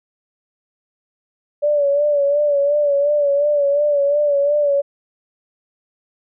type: tone with vibrato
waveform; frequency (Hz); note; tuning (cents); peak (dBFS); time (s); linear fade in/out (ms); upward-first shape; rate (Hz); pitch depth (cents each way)
sine; 577; D5; -31; -13; 1.62-4.82; 20; sine; 2.8; 51
effects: none